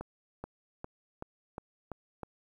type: accelerating click train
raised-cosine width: 1 ms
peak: -25 dBFS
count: 7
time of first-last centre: 0.01-2.233 s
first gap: 430 ms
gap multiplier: 0.94
effects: 10-bit